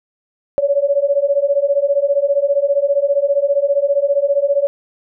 sine beating tone pair, 556 / 571 Hz, C#5 / D5, +5 / -49 cents, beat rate 15 Hz, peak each -16 / -15 dBFS, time 0.58-4.67 s, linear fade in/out 0 ms, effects none

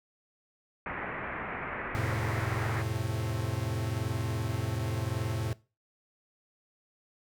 white low-pass noise, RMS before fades -37 dBFS, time 0.86-2.82 s, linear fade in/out 2 ms, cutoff 2200 Hz, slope 48 dB/octave
45% pulse chord, F major, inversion none, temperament equal, 87.31 / 110 / 130.81 Hz, F2 / A2 / C3, 0 / 0 / 0 cents, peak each -37 / -32 / -36 dBFS, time 1.95-5.53 s, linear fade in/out 0 ms
effects noise-tail reverb RT60 0.3 s tail -20 dB re dry

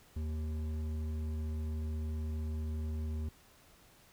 sine tone with hard clipping, 77.78 Hz, D#2, in tune, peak -36 dBFS, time 0.16-3.29 s, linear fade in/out 5 ms, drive 9 dB, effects pink hiss -62 dBFS RMS until 4.12 s

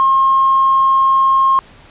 triangle tone with tanh clipping, 1072 Hz, C6, 42 cents sharp, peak -8 dBFS, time 0-1.59 s, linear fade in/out 0 ms, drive 1 dB, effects pink hiss -43 dBFS RMS until 1.9 s + resampled to 8000 Hz

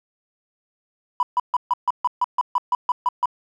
triangle tone bursts, 987.8 Hz, B5, in tune, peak -12 dBFS, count 13, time 1.2-3.257 s, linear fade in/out 2 ms, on 29 ms, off 140 ms, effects tanh soft clip ceiling -13 dBFS

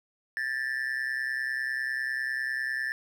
triangle tone with amplitude modulation, 1760 Hz, A6, in tune, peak -23 dBFS, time 0.37-2.92 s, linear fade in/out 0 ms, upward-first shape sine, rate 130 Hz, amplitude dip 85%, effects none

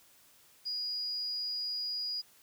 sine tone, 4892 Hz, D#8, 30 cents flat, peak -33 dBFS, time 0.65-2.22 s, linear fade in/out 20 ms, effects white hiss -62 dBFS RMS until 2.42 s

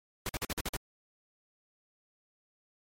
pink noise bursts, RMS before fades -34 dBFS, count 7, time 0.26-0.766 s, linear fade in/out 2 ms, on 32 ms, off 47 ms, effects MP3 64 kbps

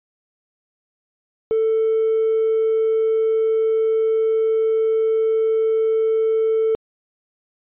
triangle tone, 443.5 Hz, A4, 14 cents sharp, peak -12 dBFS, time 1.51-6.75 s, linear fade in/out 0 ms, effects tanh soft clip ceiling -12 dBFS + resampled to 8000 Hz

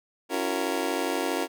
25% pulse chord, F# dominant seventh, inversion second, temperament just, 277.5 / 333 / 370 / 462.5 Hz, C#4 / E4 / F#4 / A#4, +2 / +18 / 0 / -14 cents, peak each -28 dBFS, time 0.29-1.48 s, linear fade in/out 50 ms, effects none

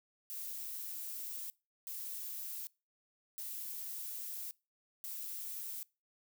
violet noise bursts at uneven times, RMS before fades -43 dBFS, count 4, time 0.3-1.5 / 1.87-2.67 / 3.38-4.51 / 5.04-5.83 s, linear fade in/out 0 ms, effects noise-tail reverb RT60 0.3 s tail -24 dB re dry

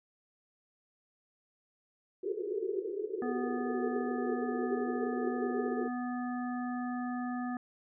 pink band-pass noise, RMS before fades -36 dBFS, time 2.23-5.88 s, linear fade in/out 5 ms, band 360 to 450 Hz, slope 96 dB/octave
harmonic tone, 246.9 Hz, B3, in tune, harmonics 1 / 3 / 5 / 7, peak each -34 / -41 / -45 / -47 dBFS, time 3.22-7.57 s, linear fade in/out 2 ms
effects none

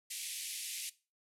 white band-pass noise, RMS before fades -42 dBFS, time 0.1-0.9 s, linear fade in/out 10 ms, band 2100 to 12000 Hz, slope 48 dB/octave, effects noise-tail reverb RT60 0.3 s tail -18 dB re dry

